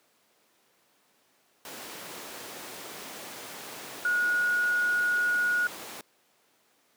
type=tone in noise; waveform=sine; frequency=1449 Hz; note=F#6; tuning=37 cents flat; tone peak=-23 dBFS; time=4.05-5.67 s; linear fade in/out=2 ms; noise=pink; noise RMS=-40 dBFS; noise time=1.65-6.01 s; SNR=+14 dB; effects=pink hiss -66 dBFS RMS until 6.96 s + high-pass 300 Hz 12 dB/octave